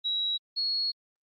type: tone pair in turn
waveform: sine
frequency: 3872 / 4331 Hz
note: B7 / C#8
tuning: -35 / -41 cents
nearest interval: major second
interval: 194 cents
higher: second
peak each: -26 dBFS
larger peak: neither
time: 0.04-0.38 / 0.56-0.92 s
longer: second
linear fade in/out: 20 ms
effects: Opus 32 kbps